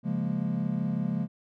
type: chord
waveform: triangle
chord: Bb minor seventh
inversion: first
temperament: equal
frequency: 138.59 / 174.61 / 207.7 / 233.1 Hz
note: Db3 / F3 / Ab3 / Bb3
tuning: 0 / 0 / 0 / 0 cents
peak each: -32 / -29 / -29 / -32 dBFS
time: 0.03-1.28 s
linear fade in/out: 50 ms
effects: none